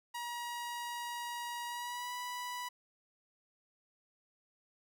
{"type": "tone with pitch glide", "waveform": "sawtooth", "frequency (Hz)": [955, 984.7], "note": ["A#5", "B5"], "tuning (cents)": [42, -5], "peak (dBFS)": -35, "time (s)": [0.14, 2.69], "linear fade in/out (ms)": 10, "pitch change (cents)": 53, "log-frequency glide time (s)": [1.67, 2.13], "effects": []}